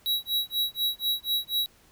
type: tone with tremolo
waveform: square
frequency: 3877 Hz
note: B7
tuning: 33 cents flat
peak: -23 dBFS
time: 0.06-1.66 s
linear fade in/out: 0 ms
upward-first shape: sine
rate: 4.1 Hz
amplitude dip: 100%
effects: pink hiss -59 dBFS RMS until 1.91 s